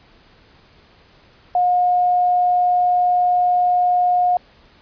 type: tone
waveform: sine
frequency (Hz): 718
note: F5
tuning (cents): +48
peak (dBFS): -13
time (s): 1.55-4.37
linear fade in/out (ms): 2
effects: pink hiss -51 dBFS RMS until 4.81 s + resampled to 11025 Hz